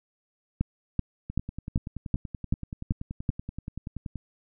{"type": "two click trains", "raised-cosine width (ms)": 5, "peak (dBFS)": [-22, -12], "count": [31, 8], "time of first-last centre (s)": [[1.3, 4.157], [0.61, 3.292]], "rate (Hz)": [10.5, 2.61], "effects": []}